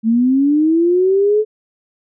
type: linear sweep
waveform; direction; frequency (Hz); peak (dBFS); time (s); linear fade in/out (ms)
sine; up; 218.2 to 434.8; -10; 0.03-1.45; 50
effects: none